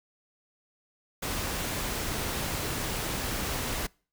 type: noise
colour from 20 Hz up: pink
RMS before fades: -32 dBFS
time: 1.22-3.87 s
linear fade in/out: 10 ms
effects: noise-tail reverb RT60 0.4 s tail -26 dB re dry